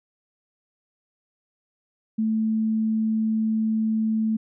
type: tone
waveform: sine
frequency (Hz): 220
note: A3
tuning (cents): 0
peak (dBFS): -20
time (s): 2.18-4.37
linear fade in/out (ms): 10
effects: none